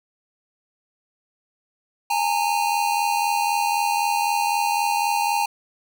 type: tone pair together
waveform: square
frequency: 826 / 909.9 Hz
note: G#5 / A#5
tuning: -10 / -42 cents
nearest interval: major second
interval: 168 cents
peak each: -23 dBFS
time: 2.1-5.46 s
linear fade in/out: 5 ms
effects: none